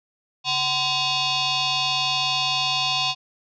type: tone with frequency modulation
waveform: sine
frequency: 138.59 Hz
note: C#3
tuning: in tune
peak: -20 dBFS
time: 0.44-3.15 s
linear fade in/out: 50 ms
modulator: 892 Hz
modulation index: 5.2
effects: none